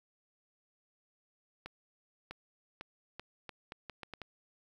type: accelerating click train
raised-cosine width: 0.3 ms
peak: -27 dBFS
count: 10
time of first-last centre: 1.66-4.217 s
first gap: 650 ms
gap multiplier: 0.77
effects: 10-bit